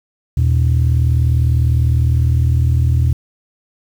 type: tone pair together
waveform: sine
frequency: 80.07 / 120 Hz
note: E2 / B2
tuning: -50 / -49 cents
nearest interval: perfect fifth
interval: 701 cents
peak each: -11 / -12 dBFS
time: 0.37-3.13 s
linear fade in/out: 5 ms
effects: tanh soft clip ceiling -7 dBFS + 7-bit